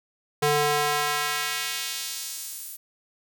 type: tone with high-pass filter sweep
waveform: square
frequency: 147.7 Hz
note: D3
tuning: 10 cents sharp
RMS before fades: -27 dBFS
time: 0.42-2.77 s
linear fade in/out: 10 ms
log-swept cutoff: 350 to 12000 Hz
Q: 0.85
effects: none